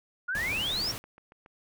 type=exponential sweep; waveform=sine; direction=up; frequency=1396.9 to 5720 Hz; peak=-28 dBFS; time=0.28-0.92 s; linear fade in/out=10 ms
type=noise; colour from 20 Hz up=pink; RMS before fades=-38 dBFS; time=0.35-0.98 s; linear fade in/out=0 ms
type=click train; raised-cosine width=0.5 ms; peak=-37 dBFS; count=6; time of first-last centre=0.76-1.461 s; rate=7.13 Hz
effects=none